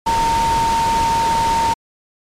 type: tone in noise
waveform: sine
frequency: 915 Hz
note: A#5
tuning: 32 cents flat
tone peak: -14 dBFS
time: 0.06-1.74 s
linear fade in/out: 10 ms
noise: pink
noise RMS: -23 dBFS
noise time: 0.06-1.74 s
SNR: +6 dB
effects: low-pass 8000 Hz 12 dB/octave + MP3 96 kbps